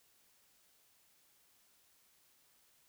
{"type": "silence", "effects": ["white hiss -70 dBFS RMS until 2.88 s"]}